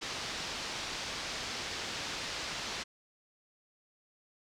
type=low-pass noise; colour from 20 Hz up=white; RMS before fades=-39 dBFS; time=0.01-2.84 s; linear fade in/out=20 ms; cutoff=5600 Hz; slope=24 dB/octave; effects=none